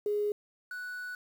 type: tone pair in turn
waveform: sine / triangle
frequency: 415.3 / 1480 Hz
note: G#4 / F#6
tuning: 0 / 0 cents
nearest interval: octave + minor seventh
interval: 2200 cents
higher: second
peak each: -27 / -35 dBFS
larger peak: first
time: 0.06-0.32 / 0.71-1.15 s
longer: second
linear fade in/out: 2 ms
effects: 9-bit